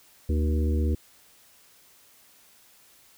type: harmonic tone with a mistuned harmonic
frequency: 76.3 Hz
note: D#2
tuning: 33 cents flat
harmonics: 1 / 3 / 4 / 5 / 6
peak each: -22 / -32 / -34 / -36 / -38 dBFS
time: 0.29-0.95 s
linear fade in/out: 5 ms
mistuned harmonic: 6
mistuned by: +82 cents
effects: white hiss -57 dBFS RMS until 3.17 s